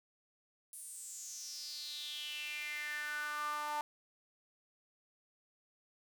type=tone with high-pass filter sweep; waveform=sawtooth; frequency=297.8 Hz; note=D4; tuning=24 cents sharp; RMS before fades=-42 dBFS; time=0.73-3.81 s; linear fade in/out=0 ms; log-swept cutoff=10000 to 910 Hz; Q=6.1; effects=none